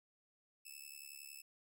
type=tone with amplitude modulation; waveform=10% pulse; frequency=2620 Hz; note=E7; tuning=11 cents flat; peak=-38 dBFS; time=0.65-1.42 s; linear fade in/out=10 ms; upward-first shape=sine; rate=70.8 Hz; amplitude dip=90%; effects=none